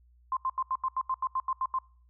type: tone bursts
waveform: sine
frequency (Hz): 1046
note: C6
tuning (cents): -1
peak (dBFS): -26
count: 12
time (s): 0.32-1.787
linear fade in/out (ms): 2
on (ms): 48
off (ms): 81
effects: noise-tail reverb RT60 0.5 s tail -26 dB re dry + added 60 Hz sine -58 dBFS peak until 2.09 s